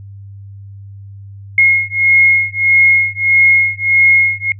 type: beating tone pair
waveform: sine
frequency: 2155 / 2156.6 Hz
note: C#7 / C#7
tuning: -49 / -48 cents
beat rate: 1.6 Hz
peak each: -11 dBFS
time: 1.58-4.52 s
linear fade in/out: 2 ms
effects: noise-tail reverb RT60 0.1 s tail -24 dB re dry + added 99 Hz sine -30 dBFS peak until 4.59 s